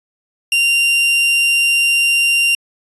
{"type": "tone", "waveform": "40% pulse", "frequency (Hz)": 2775, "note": "F7", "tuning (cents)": -12, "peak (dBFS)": -10, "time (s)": [0.52, 2.55], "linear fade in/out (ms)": 2, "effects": ["resampled to 24000 Hz"]}